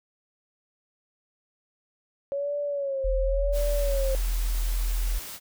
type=tone with vibrato; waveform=sine; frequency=554.4 Hz; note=C#5; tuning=in tune; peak=-26 dBFS; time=2.32-4.15 s; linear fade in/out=0 ms; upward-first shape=sine; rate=0.93 Hz; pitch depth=78 cents each way
type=tone; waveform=sine; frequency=41.61 Hz; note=E1; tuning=17 cents sharp; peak=-23 dBFS; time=3.04-5.19 s; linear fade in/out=10 ms
type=noise; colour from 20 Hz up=white; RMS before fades=-39 dBFS; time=3.52-5.4 s; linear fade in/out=50 ms
effects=none